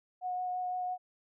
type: tone with vibrato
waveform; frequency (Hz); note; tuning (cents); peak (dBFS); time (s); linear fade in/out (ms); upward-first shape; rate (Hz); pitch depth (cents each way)
sine; 729; F#5; -26; -32; 0.21-0.98; 50; sine; 5.9; 10
effects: none